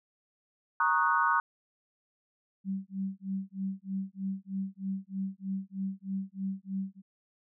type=chord; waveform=sine; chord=D# minor seventh; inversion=second; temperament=equal with one note detuned; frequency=932.3 / 1104.3 / 1244.5 / 1480 Hz; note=A#5 / C#6 / D#6 / F#6; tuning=0 / -7 / 0 / 0 cents; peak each=-29 dBFS; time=0.8-1.4 s; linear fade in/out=2 ms
type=tone with tremolo; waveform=sine; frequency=192.9 Hz; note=G3; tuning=28 cents flat; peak=-29 dBFS; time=2.64-7.02 s; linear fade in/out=50 ms; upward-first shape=sine; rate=3.2 Hz; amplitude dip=100%
effects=none